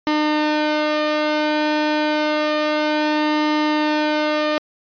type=tone with flanger; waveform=sawtooth; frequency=303.1 Hz; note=D#4; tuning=45 cents flat; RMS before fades=-19 dBFS; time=0.07-4.58 s; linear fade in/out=0 ms; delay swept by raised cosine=1 to 2.1 ms; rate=0.29 Hz; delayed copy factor=+0.5; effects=resampled to 11025 Hz